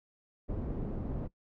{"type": "low-pass noise", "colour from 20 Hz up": "pink", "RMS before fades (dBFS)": -36, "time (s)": [0.48, 1.28], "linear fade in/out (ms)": 20, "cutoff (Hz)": 400, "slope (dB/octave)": 12, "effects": ["noise-tail reverb RT60 0.1 s tail -19 dB re dry"]}